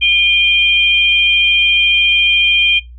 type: tone pair together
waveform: sine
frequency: 2429 / 3157 Hz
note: D#7 / G7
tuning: -42 / +12 cents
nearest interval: perfect fourth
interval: 454 cents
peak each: -11 dBFS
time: 0.01-2.8 s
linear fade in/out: 20 ms
effects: noise-tail reverb RT60 0.2 s tail -20 dB re dry + added 60 Hz sine -32 dBFS peak until 2.98 s